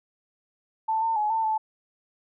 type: tone with pitch steps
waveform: sine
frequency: 884 / 901 / 845 / 894 / 873 Hz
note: A5 / A5 / G#5 / A5 / A5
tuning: +8 / +41 / +30 / +27 / -14 cents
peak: -22 dBFS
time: 0.88-1.58 s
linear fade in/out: 10 ms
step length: 140 ms
effects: none